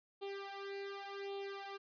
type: tone with flanger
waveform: sawtooth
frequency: 396.5 Hz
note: G4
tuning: 20 cents sharp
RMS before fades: -45 dBFS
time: 0.21-1.78 s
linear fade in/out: 20 ms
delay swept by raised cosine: 0.28 to 2.08 ms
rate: 0.88 Hz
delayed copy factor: +0.95
effects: resampled to 11025 Hz